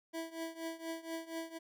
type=tone with tremolo; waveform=25% pulse; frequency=327.8 Hz; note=E4; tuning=10 cents flat; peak=-33 dBFS; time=0.13-1.59 s; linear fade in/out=20 ms; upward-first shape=triangle; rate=4.2 Hz; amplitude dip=90%; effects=none